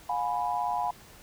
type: chord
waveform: sine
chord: F diminished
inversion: none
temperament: equal with one note detuned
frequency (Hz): 713.5 / 830.6 / 987.8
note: F5 / Ab5 / Cb6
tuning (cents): +37 / 0 / 0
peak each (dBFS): -31 / -31 / -31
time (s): 0.09-0.91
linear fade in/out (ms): 5
effects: pink hiss -52 dBFS RMS until 1.22 s